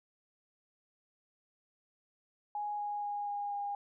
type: tone with pitch steps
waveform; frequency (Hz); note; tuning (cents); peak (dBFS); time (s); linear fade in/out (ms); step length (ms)
sine; 830.6 / 825.8 / 821.1 / 816.3 / 811.6; G#5 / G#5 / G#5 / G#5 / G#5; 0 / -10 / -20 / -30 / -40; -34; 2.55-3.75; 2; 240
effects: none